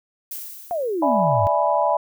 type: noise with exponential decay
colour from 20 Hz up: violet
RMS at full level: -30 dBFS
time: 0.31-1.46 s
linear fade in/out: 5 ms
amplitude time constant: 250 ms
type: exponential sweep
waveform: sine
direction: down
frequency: 730 to 92.1 Hz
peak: -21 dBFS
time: 0.71-1.47 s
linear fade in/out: 0 ms
type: chord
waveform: sine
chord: E dominant seventh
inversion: third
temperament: equal with one note detuned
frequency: 587.3 / 659.3 / 837.8 / 987.8 Hz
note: D5 / E5 / G#5 / B5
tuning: 0 / 0 / +15 / 0 cents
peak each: -22 dBFS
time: 1.02-1.97 s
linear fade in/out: 5 ms
effects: none